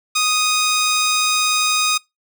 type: tone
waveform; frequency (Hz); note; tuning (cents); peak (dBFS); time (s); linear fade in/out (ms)
10% pulse; 1244.5; D#6; 0; -7; 0.15-1.98; 10
effects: noise-tail reverb RT60 0.2 s tail -25 dB re dry